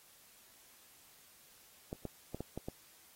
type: clicks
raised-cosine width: 2 ms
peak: -26 dBFS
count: 6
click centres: 1.929 / 2.053 / 2.346 / 2.406 / 2.576 / 2.685 s
effects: white hiss -62 dBFS RMS until 3.15 s + AAC 48 kbps